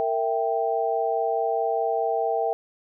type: chord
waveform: sine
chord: E diminished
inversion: second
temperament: equal with one note detuned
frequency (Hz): 459.2 / 659.3 / 784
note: Bb4 / E5 / G5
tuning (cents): -26 / 0 / 0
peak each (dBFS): -26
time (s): 0-2.53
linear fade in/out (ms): 0
effects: none